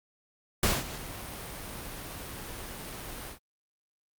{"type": "noise with ADSR envelope", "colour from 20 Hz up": "pink", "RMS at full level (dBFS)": -24, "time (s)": [0.63, 3.39], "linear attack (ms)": 3, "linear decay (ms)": 200, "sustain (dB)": -16, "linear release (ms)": 100, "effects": ["Opus 48 kbps"]}